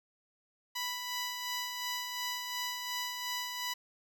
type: tone with tremolo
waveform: 10% pulse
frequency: 987.8 Hz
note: B5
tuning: in tune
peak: -25 dBFS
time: 0.75-3.74 s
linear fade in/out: 10 ms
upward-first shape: sine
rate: 2.8 Hz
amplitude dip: 40%
effects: none